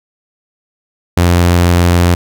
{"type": "tone", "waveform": "sawtooth", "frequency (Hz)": 87.31, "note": "F2", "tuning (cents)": 0, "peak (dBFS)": -3, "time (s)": [1.17, 2.15], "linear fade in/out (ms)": 5, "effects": []}